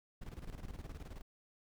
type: noise with tremolo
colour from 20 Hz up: brown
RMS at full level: -44 dBFS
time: 0.21-1.22 s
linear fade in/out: 10 ms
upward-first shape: square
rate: 19 Hz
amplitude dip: 70%
effects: none